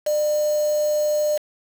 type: tone with quantisation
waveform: sine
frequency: 601 Hz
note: D5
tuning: 40 cents sharp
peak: -18 dBFS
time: 0.06-1.38 s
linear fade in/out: 10 ms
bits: 5
effects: none